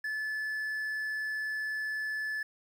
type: tone with quantisation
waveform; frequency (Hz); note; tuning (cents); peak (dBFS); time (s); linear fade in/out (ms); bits
triangle; 1732; A6; -28; -30; 0.04-2.43; 5; 10
effects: none